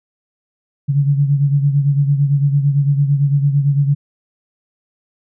sine beating tone pair, 140.5 / 149.4 Hz, C#3 / D3, +24 / +30 cents, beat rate 8.9 Hz, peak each -12 / -19 dBFS, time 0.88-3.95 s, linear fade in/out 20 ms, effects none

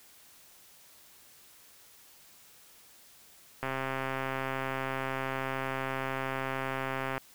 click train, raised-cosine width 0.5 ms, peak -18 dBFS, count 473, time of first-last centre 3.63-7.179 s, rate 133 Hz, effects white hiss -57 dBFS RMS until 7.34 s

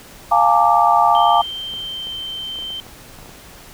sine chord, Bb dominant seventh, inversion second, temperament equal with one note detuned, 698.5 / 830.6 / 908.9 / 1174.7 Hz, F5 / Ab5 / Bb5 / D6, 0 / 0 / -44 / 0 cents, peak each -16 dBFS, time 0.31-1.42 s, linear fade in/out 10 ms
sine tone with pitch glide, 3136 to 3114 Hz, G7 to G7, 0 to -12 cents, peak -25 dBFS, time 1.15-2.8 s, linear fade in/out 0 ms, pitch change -12 cents, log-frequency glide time 1.66-2.21 s
clicks, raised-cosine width 1 ms, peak -26 dBFS, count 12, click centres 1.738 / 1.804 / 2.07 / 2.557 / 2.588 / 2.624 / 2.704 / 2.866 / 3.188 / 3.229 / 3.259 / 3.293 s
effects pink hiss -41 dBFS RMS until 3.73 s

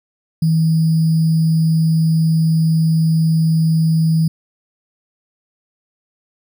sine tone with sample-and-hold, 161 Hz, E3, 41 cents flat, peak -11 dBFS, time 0.42-4.28 s, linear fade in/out 5 ms, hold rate 4900 Hz, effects none

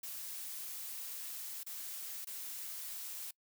blue noise with dropouts, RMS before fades -44 dBFS, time 0.03-3.31 s, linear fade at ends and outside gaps 5 ms, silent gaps 1.633-1.664 / 2.248-2.27 s, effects noise-tail reverb RT60 0.1 s tail -24 dB re dry

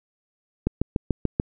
click train, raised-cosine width 3 ms, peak -8 dBFS, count 6, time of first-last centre 0.67-1.399 s, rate 6.86 Hz, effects none

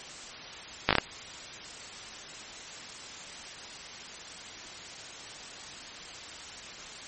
slowing click train, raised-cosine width 0.3 ms, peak -4 dBFS, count 5, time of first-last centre 0.89-0.984 s, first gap 17 ms, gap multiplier 1.22, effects white hiss -43 dBFS RMS until 7.07 s + MP3 32 kbps

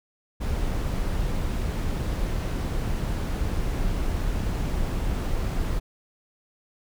brown noise, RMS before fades -26 dBFS, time 0.4-5.8 s, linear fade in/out 20 ms, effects none

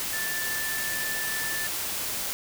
sine tone in noise, 1760 Hz, A6, in tune, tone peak -31 dBFS, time 0.13-1.67 s, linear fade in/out 0 ms, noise white, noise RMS -31 dBFS, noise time 0-2.33 s, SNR -3 dB, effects none

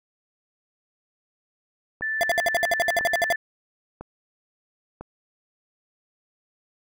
click train, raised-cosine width 1 ms, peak -22 dBFS, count 4, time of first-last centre 2.01-5.01 s, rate 1 Hz
sine tone, 1760 Hz, A6, in tune, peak -24 dBFS, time 2.02-3.36 s, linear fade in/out 5 ms
square tone bursts, 682 Hz, F5, 41 cents flat, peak -19 dBFS, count 14, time 2.21-3.325 s, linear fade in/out 0 ms, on 23 ms, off 61 ms
effects none

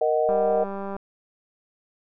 sine chord, D# minor, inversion second, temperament just, 466.7 / 622.3 / 746.7 Hz, A#4 / D#5 / F#5, +2 / 0 / +16 cents, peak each -23 / -22 / -26 dBFS, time 0.01-0.64 s, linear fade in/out 5 ms
click train, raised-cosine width 1 ms, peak -20 dBFS, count 134, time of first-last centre 0.29-0.965 s, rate 197 Hz
effects none

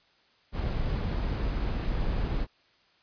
brown noise, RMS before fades -29 dBFS, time 0.52-2.47 s, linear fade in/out 50 ms, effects white hiss -64 dBFS RMS until 3.02 s + resampled to 11025 Hz

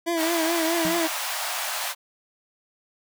25% pulse tone with vibrato, 330.6 Hz, E4, 5 cents sharp, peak -19 dBFS, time 0.06-1.08 s, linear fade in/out 20 ms, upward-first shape triangle, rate 4.7 Hz, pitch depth 77 cents each way
pink high-pass noise, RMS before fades -29 dBFS, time 0.16-1.95 s, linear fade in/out 50 ms, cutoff 640 Hz, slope 48 dB/octave
sine tone with exponential decay, 177.9 Hz, F3, 32 cents sharp, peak -26 dBFS, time 0.85-1.08 s, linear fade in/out 0 ms, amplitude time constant 48 ms
effects none

